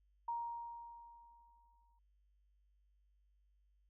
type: tone with exponential decay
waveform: sine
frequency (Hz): 938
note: A#5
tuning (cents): +11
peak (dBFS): -36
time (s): 0.28-1.99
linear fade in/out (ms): 5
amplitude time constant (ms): 370
effects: added 50 Hz sine -70 dBFS peak until 3.89 s

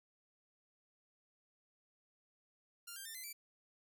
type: tone with pitch steps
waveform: 5% pulse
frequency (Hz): 1396.9 / 1586.2 / 1801.1 / 2045 / 2322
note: F6 / G6 / A6 / C7 / D7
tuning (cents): 0 / +20 / +40 / -40 / -20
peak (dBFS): -36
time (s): 2.87-3.33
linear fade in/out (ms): 10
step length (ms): 92
effects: none

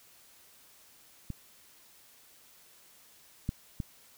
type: clicks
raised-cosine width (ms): 5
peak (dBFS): -24 / -18 / -21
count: 3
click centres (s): 1.303 / 3.491 / 3.802
effects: white hiss -59 dBFS RMS until 4.17 s

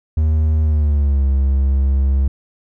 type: tone with pitch glide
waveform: triangle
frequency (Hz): 77.8 to 67.73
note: D#2 to C#2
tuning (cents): 0 to -40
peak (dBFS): -10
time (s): 0.17-2.28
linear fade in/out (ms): 5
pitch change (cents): -240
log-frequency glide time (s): 0.63-1.26
effects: none

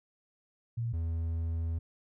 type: tone pair in turn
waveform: sine / triangle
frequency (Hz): 116.54 / 82.41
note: A#2 / E2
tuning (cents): 0 / 0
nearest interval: tritone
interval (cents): 600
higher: first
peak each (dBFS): -30 / -28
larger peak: second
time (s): 0.77-0.93 / 0.93-1.79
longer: second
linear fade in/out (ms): 10
effects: none

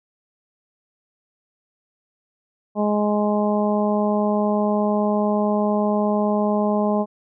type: harmonic tone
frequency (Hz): 208.8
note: G#3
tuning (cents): +10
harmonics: 1 / 2 / 3 / 4 / 5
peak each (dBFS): -20 / -25 / -23 / -27 / -30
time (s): 2.75-7.06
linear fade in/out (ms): 50
effects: none

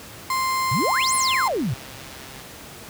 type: tone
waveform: 35% pulse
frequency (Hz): 1046.5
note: C6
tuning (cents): 0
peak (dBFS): -19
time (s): 0.3-1.48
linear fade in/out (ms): 2
type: exponential two-way sweep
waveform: sine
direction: up then down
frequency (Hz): 103.83 to 11175 to 103.83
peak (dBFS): -21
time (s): 0.71-1.74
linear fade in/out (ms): 5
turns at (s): 1.15
type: click train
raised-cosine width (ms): 0.2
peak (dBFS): -25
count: 169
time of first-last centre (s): 1.15-2.413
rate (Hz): 133
effects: pink hiss -40 dBFS RMS until 2.89 s + high-pass 60 Hz 12 dB/octave

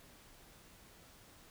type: silence
effects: pink hiss -60 dBFS RMS until 1.5 s

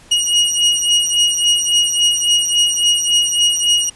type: beating tone pair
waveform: sawtooth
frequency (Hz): 2882 / 2885.6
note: F#7 / F#7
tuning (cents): -46 / -44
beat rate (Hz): 3.6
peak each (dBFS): -12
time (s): 0.11-3.9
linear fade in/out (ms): 10
effects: pink hiss -45 dBFS RMS until 3.95 s + resampled to 24000 Hz

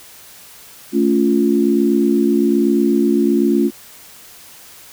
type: chord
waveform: sine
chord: A augmented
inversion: none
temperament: equal with one note detuned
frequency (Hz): 220 / 281.2 / 349.2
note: A3 / C#4 / E#4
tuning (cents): 0 / +25 / 0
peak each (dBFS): -16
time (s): 0.92-3.71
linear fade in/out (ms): 50
effects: white hiss -41 dBFS RMS until 4.92 s

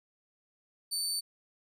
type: tone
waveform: 25% pulse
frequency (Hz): 4543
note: C#8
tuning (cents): +42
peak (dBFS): -26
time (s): 0.91-1.21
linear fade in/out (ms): 20
effects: none

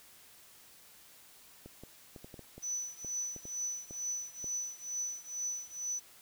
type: clicks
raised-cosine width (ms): 2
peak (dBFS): -34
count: 12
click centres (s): 1.66 / 1.836 / 2.162 / 2.245 / 2.342 / 2.393 / 2.58 / 3.047 / 3.363 / 3.454 / 3.909 / 4.443
type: tone with tremolo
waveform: sine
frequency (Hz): 5980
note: F#8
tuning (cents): +17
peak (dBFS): -32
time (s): 2.62-6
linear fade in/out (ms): 20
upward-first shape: triangle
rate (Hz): 2.2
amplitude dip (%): 95
effects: white hiss -58 dBFS RMS until 6.21 s

